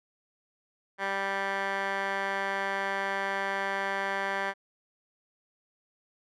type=tone with band-pass filter; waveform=15% pulse; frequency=196 Hz; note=G3; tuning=in tune; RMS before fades=-31 dBFS; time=0.98-4.54 s; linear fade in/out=50 ms; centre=1400 Hz; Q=3.1; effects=none